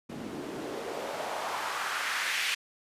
white noise with band-pass filter sweep, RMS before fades -34 dBFS, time 0.09-2.55 s, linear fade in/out 10 ms, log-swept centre 210 to 2500 Hz, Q 1.8, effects resampled to 32000 Hz

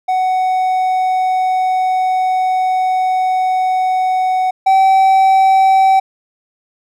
triangle tone pair in turn, 745 / 768.2 Hz, F#5 / G5, +12 / -35 cents, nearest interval minor second, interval 53 cents, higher second, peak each -10 / -5 dBFS, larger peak second, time 0.08-4.51 / 4.66-6 s, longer first, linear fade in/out 10 ms, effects none

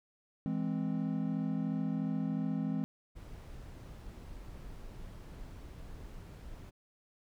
triangle chord, E augmented, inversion none, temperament equal, 164.81 / 207.7 / 261.6 Hz, E3 / G#3 / B#3, 0 / 0 / 0 cents, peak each -34 dBFS, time 0.46-2.84 s, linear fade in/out 0 ms
brown noise, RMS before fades -47 dBFS, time 3.15-6.71 s, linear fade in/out 20 ms
effects none

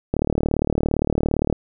click train, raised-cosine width 2 ms, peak -6 dBFS, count 53, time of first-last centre 0.14-1.527 s, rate 37.5 Hz, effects none

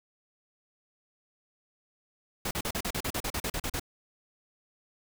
pink noise bursts, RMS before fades -32 dBFS, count 14, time 2.45-3.797 s, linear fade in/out 5 ms, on 60 ms, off 39 ms, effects none

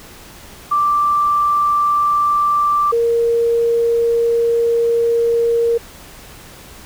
sine tone pair in turn, 1174.7 / 466.2 Hz, D6 / A#4, 0 / 0 cents, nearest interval octave + major third, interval 1600 cents, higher first, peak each -12 dBFS, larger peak neither, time 0.71-2.92 / 2.92-5.78 s, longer second, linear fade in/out 10 ms, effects pink hiss -39 dBFS RMS until 6.85 s

